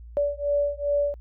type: beating tone pair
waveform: sine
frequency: 575 / 577.5 Hz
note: D5 / D5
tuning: -37 / -29 cents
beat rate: 2.5 Hz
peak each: -25 dBFS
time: 0.17-1.14 s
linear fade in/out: 0 ms
effects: added 58 Hz sine -40 dBFS peak until 1.2 s